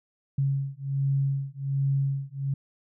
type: beating tone pair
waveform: sine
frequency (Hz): 137 / 138.3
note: C#3 / C#3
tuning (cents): -20 / -4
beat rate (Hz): 1.3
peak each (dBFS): -27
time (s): 0.38-2.54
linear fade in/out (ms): 5
effects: none